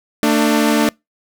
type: tone pair together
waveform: sawtooth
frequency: 224.6 / 296.9 Hz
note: A3 / D4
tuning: +36 / +19 cents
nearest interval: perfect fourth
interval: 483 cents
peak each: -11 dBFS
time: 0.23-0.89 s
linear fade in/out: 0 ms
effects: noise-tail reverb RT60 0.2 s tail -26 dB re dry